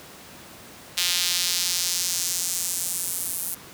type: tone with high-pass filter sweep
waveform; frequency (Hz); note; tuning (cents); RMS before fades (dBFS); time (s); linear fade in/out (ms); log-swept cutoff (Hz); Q
sawtooth; 176.9; F3; +23; -26; 0.97-3.55; 10; 3500 to 11000; 1.4
effects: pink hiss -44 dBFS RMS until 3.73 s + high-pass 100 Hz 12 dB/octave